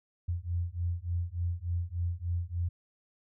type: beating tone pair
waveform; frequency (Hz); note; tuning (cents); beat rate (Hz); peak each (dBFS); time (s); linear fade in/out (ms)
sine; 85.2 / 88.6; F2 / F2; -42 / +25; 3.4; -33 / -33; 0.28-2.69; 10
effects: none